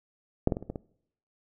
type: clicks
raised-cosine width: 2 ms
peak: -7 / -12 / -20 / -27 / -20 / -21 dBFS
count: 6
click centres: 0.474 / 0.522 / 0.569 / 0.626 / 0.7 / 0.758 s
effects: noise-tail reverb RT60 0.7 s tail -22 dB re dry